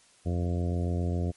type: harmonic tone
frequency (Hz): 87.31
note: F2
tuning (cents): 0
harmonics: 1 / 2 / 3 / 4 / 5 / 6 / 7 / 8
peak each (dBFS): -27 / -33 / -37 / -39 / -41 / -43 / -44 / -45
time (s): 0.25-1.32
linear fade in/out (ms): 20
effects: white hiss -60 dBFS RMS until 1.36 s + MP3 48 kbps